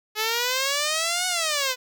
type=exponential two-way sweep; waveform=5% pulse; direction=up then down; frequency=424.1 to 740 to 496 Hz; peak=-11 dBFS; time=0.15-1.76 s; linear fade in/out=50 ms; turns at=1.27 s; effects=none

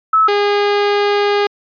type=tone pair in turn; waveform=sine / sawtooth; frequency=1300 / 408.8 Hz; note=E6 / G#4; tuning=-24 / -27 cents; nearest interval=octave + minor sixth; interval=2003 cents; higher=first; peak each=-8 dBFS; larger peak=neither; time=0.13-0.28 / 0.28-1.47 s; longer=second; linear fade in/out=5 ms; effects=resampled to 11025 Hz

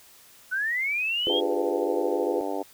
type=linear sweep; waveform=sine; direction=up; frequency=1463 to 3322 Hz; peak=-24 dBFS; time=0.51-1.41 s; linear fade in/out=20 ms
type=chord; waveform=sine; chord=F diminished; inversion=none; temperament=just; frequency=349.2 / 419.1 / 502.9 Hz; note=F4 / Ab4 / Cb5; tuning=0 / +16 / +31 cents; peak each=-29 dBFS; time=1.27-2.41 s; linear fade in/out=0 ms
type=harmonic tone; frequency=98 Hz; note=G2; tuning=in tune; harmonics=3 / 4 / 5 / 6 / 7 / 8 / 9; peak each=-33 / -34 / -35 / -36 / -36 / -37 / -38 dBFS; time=1.29-2.63 s; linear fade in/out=10 ms
effects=white hiss -53 dBFS RMS until 2.73 s

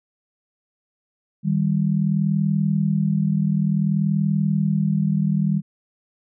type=tone pair together; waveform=sine; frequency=156.8 / 197.36 Hz; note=D#3 / G3; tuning=+14 / +12 cents; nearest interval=major third; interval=398 cents; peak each=-20 dBFS; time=1.43-5.62 s; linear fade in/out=50 ms; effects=none

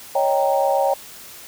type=chord; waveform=sine; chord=Eb dominant seventh; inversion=third; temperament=equal; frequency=554.4 / 622.3 / 784 / 932.3 Hz; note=Db5 / Eb5 / G5 / Bb5; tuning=0 / 0 / 0 / 0 cents; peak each=-19 / -24 / -20 / -25 dBFS; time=0.15-0.94 s; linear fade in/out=5 ms; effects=white hiss -40 dBFS RMS until 1.47 s

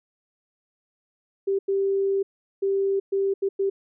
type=tone bursts at uneven times; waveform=sine; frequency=392 Hz; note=G4; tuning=in tune; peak=-20 dBFS; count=6; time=1.47-1.59 / 1.68-2.23 / 2.62-3 / 3.12-3.34 / 3.42-3.49 / 3.59-3.7 s; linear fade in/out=10 ms; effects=none

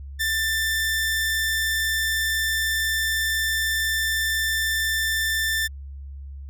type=tone; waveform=sawtooth; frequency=1778 Hz; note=A6; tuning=18 cents sharp; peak=-18 dBFS; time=0.19-5.68 s; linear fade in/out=20 ms; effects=added 69 Hz sine -34 dBFS peak until 6.49 s

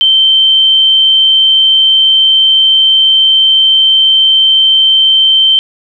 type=tone; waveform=sine; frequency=3113 Hz; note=G7; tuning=13 cents flat; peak=-4 dBFS; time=0.01-5.59 s; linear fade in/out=0 ms; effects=none

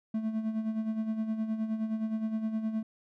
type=tone with tremolo; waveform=triangle; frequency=220 Hz; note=A3; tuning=in tune; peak=-25 dBFS; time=0.14-2.83 s; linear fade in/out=5 ms; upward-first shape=sine; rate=9.6 Hz; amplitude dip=60%; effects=none

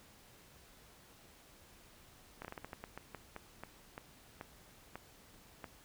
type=slowing click train; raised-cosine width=0.5 ms; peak=-29 dBFS; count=16; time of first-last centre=2.42-5.642 s; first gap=27 ms; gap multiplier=1.26; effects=pink hiss -61 dBFS RMS until 5.84 s

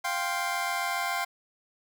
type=chord; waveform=25% pulse; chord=F suspended second; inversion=none; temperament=just; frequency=698.5 / 785.8 / 1047.7 Hz; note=F5 / G5 / C6; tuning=0 / +4 / +2 cents; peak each=-29 dBFS; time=0.04-1.25 s; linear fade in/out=10 ms; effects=none

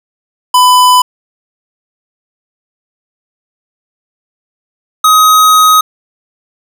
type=tone pair in turn; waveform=square; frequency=1000 / 1259.9 Hz; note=B5 / D#6; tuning=+21 / +21 cents; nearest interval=major third; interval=400 cents; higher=second; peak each=-4 dBFS; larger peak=neither; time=0.54-1.02 / 5.04-5.81 s; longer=second; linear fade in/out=5 ms; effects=none

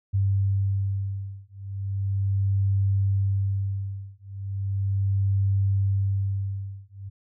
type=beating tone pair; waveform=sine; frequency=98 / 98.37 Hz; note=G2 / G2; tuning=0 / +7 cents; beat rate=0.37 Hz; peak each=-25 dBFS; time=0.13-7.1 s; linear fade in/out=20 ms; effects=none

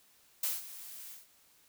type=noise with ADSR envelope; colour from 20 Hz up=blue; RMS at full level=-31 dBFS; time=0.43-1.27 s; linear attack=6 ms; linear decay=180 ms; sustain=-16 dB; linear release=170 ms; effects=white hiss -65 dBFS RMS until 1.68 s

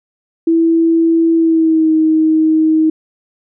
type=tone with pitch glide; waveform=sine; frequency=329.6 to 315.6 Hz; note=E4 to D#4; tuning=0 to +25 cents; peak=-8 dBFS; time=0.47-2.9 s; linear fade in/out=5 ms; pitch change=-75 cents; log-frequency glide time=1.35-1.92 s; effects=none

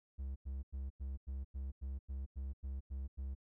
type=tone bursts; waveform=triangle; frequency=67.1 Hz; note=C2; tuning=44 cents sharp; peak=-37 dBFS; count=12; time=0.18-3.352 s; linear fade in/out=20 ms; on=180 ms; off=92 ms; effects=none

